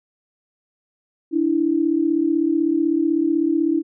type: tone pair together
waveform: sine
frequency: 293.7 / 329.7 Hz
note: D4 / E4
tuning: 0 / 0 cents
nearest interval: major second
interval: 200 cents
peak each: -20 / -18 dBFS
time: 1.31-3.83 s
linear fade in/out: 50 ms
effects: none